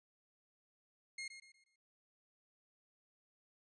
sawtooth tone with echo, 2142 Hz, C7, 40 cents sharp, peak -39 dBFS, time 1.18-1.28 s, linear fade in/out 5 ms, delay 120 ms, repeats 4, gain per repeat -9 dB, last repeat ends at 1.76 s, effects resampled to 22050 Hz

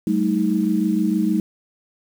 sine tone cluster, 192.1 / 218.6 / 314.9 Hz, G3 / A3 / D#4, -35 / -11 / +21 cents, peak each -21 dBFS, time 0.07-1.4 s, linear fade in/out 2 ms, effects 7-bit

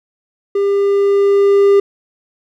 triangle tone with level ramp, 399.8 Hz, G4, 34 cents sharp, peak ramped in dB -10 to -4 dBFS, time 0.55-1.8 s, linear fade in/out 5 ms, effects none

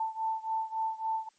sine beating tone pair, 886 / 889.6 Hz, A5 / A5, +12 / +19 cents, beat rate 3.6 Hz, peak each -32 / -34 dBFS, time 0-1.29 s, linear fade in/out 5 ms, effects white hiss -68 dBFS RMS until 1.38 s + MP3 32 kbps

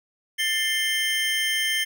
square tone cluster, 1774 / 2107 / 3128 Hz, A6 / C7 / G7, +14 / +12 / -4 cents, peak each -29 / -27 / -26 dBFS, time 0.38-1.85 s, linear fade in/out 20 ms, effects none

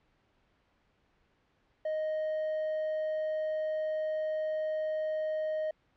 triangle tone, 622.3 Hz, D#5, in tune, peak -28 dBFS, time 1.85-5.71 s, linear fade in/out 5 ms, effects pink hiss -71 dBFS RMS until 5.96 s + low-pass 3000 Hz 12 dB/octave

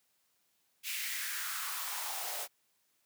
white noise with high-pass filter sweep, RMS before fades -38 dBFS, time 0.83-2.48 s, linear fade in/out 50 ms, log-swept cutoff 2500 to 590 Hz, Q 3.2, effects white hiss -75 dBFS RMS until 3.05 s + high-pass 100 Hz 12 dB/octave

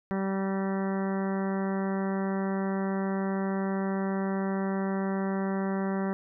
harmonic tone with a mistuned harmonic, 193.4 Hz, G3, 23 cents flat, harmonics 1 / 2 / 3 / 4 / 5 / 6 / 7 / 8 / 9 / 10, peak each -28 / -34 / -38 / -40 / -42 / -44 / -45 / -46 / -47 / -48 dBFS, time 0.11-6.13 s, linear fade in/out 0 ms, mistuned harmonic 9, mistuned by +32 cents, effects none

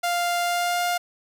sawtooth tone with pitch glide, 698.5 to 705.4 Hz, F5 to F5, 0 to +17 cents, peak -18 dBFS, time 0.03-0.98 s, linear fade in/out 10 ms, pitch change +17 cents, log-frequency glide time 0.43-0.82 s, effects none

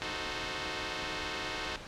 5% pulse chord, D# diminished seventh, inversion none, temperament equal, 311.1 / 370 / 440 / 523.3 Hz, D#4 / F#4 / A4 / C5, 0 / 0 / 0 / 0 cents, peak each -29 dBFS, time 0.02-1.76 s, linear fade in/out 0 ms, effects pink hiss -45 dBFS RMS until 1.87 s + low-pass 5000 Hz 12 dB/octave

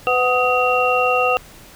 sine tone cluster, 503 / 742 / 1253 / 2743 Hz, B4 / F#5 / D#6 / F7, +32 / +5 / +12 / -32 cents, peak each -19 / -20 / -20 / -20 dBFS, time 0.07-1.37 s, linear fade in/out 0 ms, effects pink hiss -43 dBFS RMS until 1.75 s

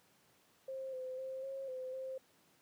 sine tone with pitch steps, 530 / 514 / 526 / 540 / 514 / 525 Hz, C5 / C5 / C5 / C#5 / C5 / C5, +22 / -31 / +9 / -45 / -31 / +6 cents, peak -40 dBFS, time 0.68-2.18 s, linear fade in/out 5 ms, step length 250 ms, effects pink hiss -69 dBFS RMS until 2.61 s + high-pass 150 Hz 12 dB/octave

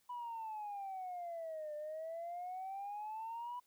sine exponential two-way sweep, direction down then up, 989 to 595 to 989 Hz, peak -40 dBFS, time 0.09-3.6 s, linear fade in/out 10 ms, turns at 1.75 s, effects tanh soft clip ceiling -38 dBFS + white hiss -75 dBFS RMS until 3.66 s

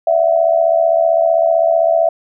sine tone with amplitude modulation, 662 Hz, E5, 7 cents sharp, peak -6 dBFS, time 0.07-2.09 s, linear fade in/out 5 ms, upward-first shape sine, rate 75.6 Hz, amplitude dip 80%, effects none

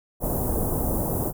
pink band-stop noise, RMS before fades -25 dBFS, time 0.2-1.33 s, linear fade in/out 50 ms, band 830 to 11000 Hz, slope 24 dB/octave, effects none

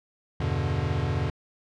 square chord, E minor seventh, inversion none, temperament equal, 82.41 / 98 / 123.47 / 146.83 Hz, E2 / G2 / B2 / D3, 0 / 0 / 0 / 0 cents, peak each -31 dBFS, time 0.4-1.3 s, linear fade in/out 5 ms, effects low-pass 4000 Hz 12 dB/octave

